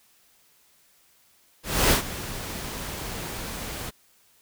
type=noise with ADSR envelope; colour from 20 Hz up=pink; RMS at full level=-18 dBFS; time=1.63-3.91 s; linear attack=280 ms; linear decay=110 ms; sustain=-16 dB; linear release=24 ms; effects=white hiss -61 dBFS RMS until 4.41 s